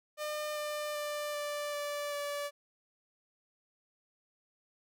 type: tone with pitch steps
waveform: sawtooth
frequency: 603 / 597.8 / 592.6 / 587.5 / 582.5 / 577.4 Hz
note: D5 / D5 / D5 / D5 / D5 / D5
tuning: +46 / +31 / +15 / +1 / -14 / -30 cents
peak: -31 dBFS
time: 0.17-2.51 s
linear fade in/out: 50 ms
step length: 390 ms
effects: none